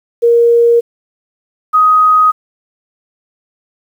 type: tone pair in turn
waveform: sine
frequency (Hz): 469.7 / 1253.9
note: A#4 / D#6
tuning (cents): +13 / +13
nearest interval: octave + perfect fourth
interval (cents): 1700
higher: second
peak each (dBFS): -5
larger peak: neither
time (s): 0.22-0.81 / 1.73-2.32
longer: neither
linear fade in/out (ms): 20
effects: 7-bit